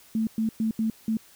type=tone bursts at uneven times; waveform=sine; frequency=221.6 Hz; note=A3; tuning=13 cents sharp; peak=-22 dBFS; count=5; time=0.15-0.27 / 0.38-0.49 / 0.6-0.71 / 0.79-0.9 / 1.08-1.17 s; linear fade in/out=2 ms; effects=white hiss -54 dBFS RMS until 1.35 s